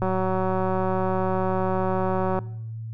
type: click train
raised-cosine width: 1 ms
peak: -12 dBFS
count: 444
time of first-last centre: 0.02-2.389 s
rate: 187 Hz
effects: noise-tail reverb RT60 0.8 s tail -21 dB re dry + added 112 Hz sine -31 dBFS peak until 2.93 s